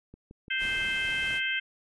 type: click train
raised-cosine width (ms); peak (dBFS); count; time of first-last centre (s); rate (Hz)
3; -34; 4; 0.14-0.652; 5.86
type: harmonic tone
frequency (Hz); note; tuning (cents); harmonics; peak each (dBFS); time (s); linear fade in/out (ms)
522; C5; -4; 3 / 4 / 5 / 6; -31 / -32 / -33 / -34; 0.5-1.6; 10
type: noise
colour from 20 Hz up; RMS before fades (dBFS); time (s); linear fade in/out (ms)
pink; -43; 0.58-1.41; 50
effects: resampled to 24000 Hz